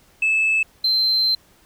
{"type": "tone pair in turn", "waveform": "sine", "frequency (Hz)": [2614, 4110], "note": ["E7", "C8"], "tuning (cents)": [-15, -32], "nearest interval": "minor sixth", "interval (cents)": 783, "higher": "second", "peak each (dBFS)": -14, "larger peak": "neither", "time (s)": [[0.22, 0.63], [0.84, 1.35]], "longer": "second", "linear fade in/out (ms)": 5, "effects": ["tanh soft clip ceiling -13 dBFS", "pink hiss -55 dBFS RMS until 1.65 s"]}